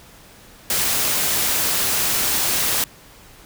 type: noise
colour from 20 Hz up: white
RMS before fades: -20 dBFS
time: 0.7-2.84 s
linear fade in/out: 2 ms
effects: pink hiss -46 dBFS RMS until 3.45 s